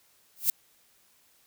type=noise with exponential growth; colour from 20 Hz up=violet; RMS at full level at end=-19 dBFS; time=0.36-0.5 s; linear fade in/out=2 ms; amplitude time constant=29 ms; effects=white hiss -64 dBFS RMS until 1.46 s

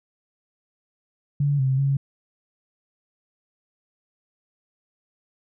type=tone with pitch steps; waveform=sine; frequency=143.1 / 132.4 / 138.1 Hz; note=D3 / C3 / C#3; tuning=-45 / +21 / -6 cents; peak=-18 dBFS; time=1.4-1.97 s; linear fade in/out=5 ms; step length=190 ms; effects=none

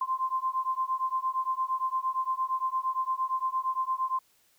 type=beating tone pair; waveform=sine; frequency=1040 / 1048.7 Hz; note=C6 / C6; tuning=-11 / +4 cents; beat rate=8.7 Hz; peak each=-30 dBFS; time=0.01-4.19 s; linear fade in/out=5 ms; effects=white hiss -66 dBFS RMS until 4.58 s

